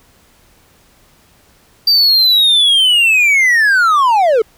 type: linear sweep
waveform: triangle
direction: down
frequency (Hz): 4699 to 415.3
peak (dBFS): -6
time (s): 1.87-4.42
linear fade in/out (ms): 5
effects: pink hiss -50 dBFS RMS until 4.57 s